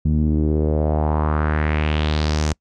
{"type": "tone with low-pass filter sweep", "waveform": "sawtooth", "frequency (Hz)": 76.4, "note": "D#2", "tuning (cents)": -31, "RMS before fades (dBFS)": -19, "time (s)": [0.05, 2.53], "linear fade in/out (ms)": 5, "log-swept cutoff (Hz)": [190, 7000], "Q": 2.8, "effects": ["noise-tail reverb RT60 0.1 s tail -26 dB re dry"]}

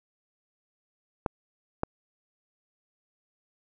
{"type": "clicks", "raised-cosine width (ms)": 1, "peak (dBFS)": -12, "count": 2, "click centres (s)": [1.262, 1.834], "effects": []}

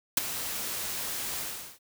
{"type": "noise with ADSR envelope", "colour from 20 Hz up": "white", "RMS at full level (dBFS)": -20, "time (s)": [0.17, 1.79], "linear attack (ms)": 4, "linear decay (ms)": 16, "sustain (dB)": -14, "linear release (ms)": 400, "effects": []}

